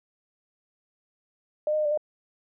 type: tone with pitch steps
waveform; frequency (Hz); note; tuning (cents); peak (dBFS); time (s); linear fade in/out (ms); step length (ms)
sine; 605 / 614 / 609 / 589 / 606; D#5 / D#5 / D#5 / D5 / D#5; -49 / -23 / -37 / +5 / -46; -22; 1.67-1.975; 2; 61
effects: none